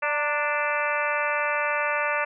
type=harmonic tone with a mistuned harmonic; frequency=293.7 Hz; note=D4; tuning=in tune; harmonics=2 / 3 / 4 / 5 / 6 / 7 / 8 / 9; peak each=-29 / -31 / -30 / -30 / -31 / -33 / -33 / -33 dBFS; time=0.02-2.25 s; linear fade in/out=10 ms; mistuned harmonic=3; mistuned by=+48 cents; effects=none